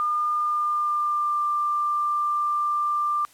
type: tone with pitch glide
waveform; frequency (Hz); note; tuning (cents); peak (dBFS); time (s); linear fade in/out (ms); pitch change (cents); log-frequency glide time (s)
sine; 1208 to 1187.9; D6 to D6; +48 to +19; -21; 0-3.25; 0; -29; 0.33-1.43
effects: white hiss -54 dBFS RMS until 3.33 s + low-pass 12000 Hz 12 dB/octave